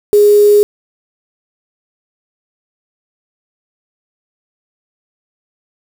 sine tone with quantisation, 413.8 Hz, G#4, 6 cents flat, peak -4 dBFS, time 0.13-0.63 s, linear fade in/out 0 ms, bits 4, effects none

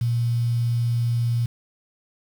sine tone with quantisation, 118.5 Hz, A#2, 29 cents sharp, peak -19 dBFS, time 0.01-1.46 s, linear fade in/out 5 ms, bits 7, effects none

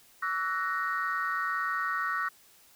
sine chord, F# dominant seventh, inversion second, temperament equal with one note detuned, 1136 / 1318.5 / 1480 / 1864.7 Hz, C#6 / E6 / F#6 / A#6, +42 / 0 / 0 / 0 cents, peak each -33 dBFS, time 0.22-2.29 s, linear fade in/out 10 ms, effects tanh soft clip ceiling -20 dBFS + white hiss -59 dBFS RMS until 2.75 s

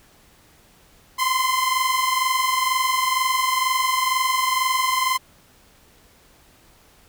sawtooth tone pair together, 1024.4 / 1046.5 Hz, C6 / C6, -37 / 0 cents, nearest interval unison, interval 37 cents, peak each -18 dBFS, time 1.18-5.18 s, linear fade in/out 20 ms, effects pink hiss -54 dBFS RMS until 7.08 s

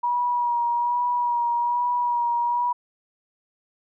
sine tone with vibrato, 961 Hz, B5, 48 cents flat, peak -20 dBFS, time 0.03-2.73 s, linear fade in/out 10 ms, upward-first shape sine, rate 1.2 Hz, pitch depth 22 cents each way, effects none

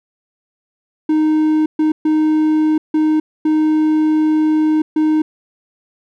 triangle tone bursts at uneven times, 309.9 Hz, D#4, 7 cents flat, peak -9 dBFS, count 6, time 1.09-1.66 / 1.79-1.92 / 2.05-2.78 / 2.94-3.2 / 3.45-4.82 / 4.96-5.22 s, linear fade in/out 5 ms, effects none

